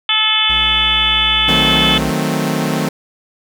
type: harmonic tone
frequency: 433.5 Hz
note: A4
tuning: 26 cents flat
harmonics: 2 / 3 / 4 / 5 / 6 / 7 / 8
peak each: -25 / -22 / -25 / -22 / -21 / -16 / -15 dBFS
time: 0.09-1.98 s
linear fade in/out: 2 ms
type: tone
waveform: square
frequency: 60.9 Hz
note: B1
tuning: 24 cents flat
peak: -25 dBFS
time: 0.49-2.11 s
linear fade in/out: 10 ms
type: chord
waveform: sawtooth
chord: D# diminished seventh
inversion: none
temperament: equal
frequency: 155.56 / 185 / 220 / 261.6 Hz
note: D#3 / F#3 / A3 / C4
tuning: 0 / 0 / 0 / 0 cents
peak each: -16 / -18 / -17 / -17 dBFS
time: 1.48-2.89 s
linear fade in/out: 5 ms
effects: none